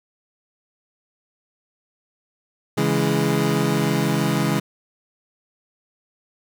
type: chord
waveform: 25% pulse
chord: C# minor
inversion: none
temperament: equal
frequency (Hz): 138.59 / 164.81 / 207.7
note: C#3 / E3 / G#3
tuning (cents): 0 / 0 / 0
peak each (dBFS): -19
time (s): 2.77-4.6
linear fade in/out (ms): 10
effects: none

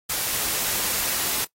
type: noise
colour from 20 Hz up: white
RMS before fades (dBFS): -25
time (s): 0.09-1.45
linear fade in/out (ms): 10
effects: noise-tail reverb RT60 0.1 s tail -20 dB re dry + AAC 48 kbps

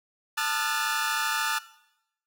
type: tone cluster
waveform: sawtooth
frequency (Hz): 885 / 1219 / 1356 / 1460 / 1737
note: A5 / D#6 / E6 / F#6 / A6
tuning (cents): +10 / -36 / +49 / -24 / -23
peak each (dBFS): -29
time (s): 0.37-1.59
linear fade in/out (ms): 10
effects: noise-tail reverb RT60 0.8 s tail -17 dB re dry

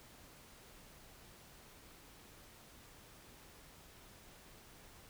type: silence
effects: pink hiss -59 dBFS RMS until 5.09 s

